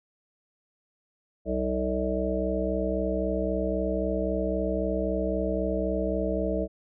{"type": "harmonic tone with a mistuned harmonic", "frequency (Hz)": 63.8, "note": "C2", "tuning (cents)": -43, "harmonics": [1, 3, 5, 7, 9, 10], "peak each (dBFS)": [-32, -32, -32, -32, -32, -32], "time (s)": [1.45, 6.68], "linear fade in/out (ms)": 50, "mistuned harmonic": 1, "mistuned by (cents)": -40, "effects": []}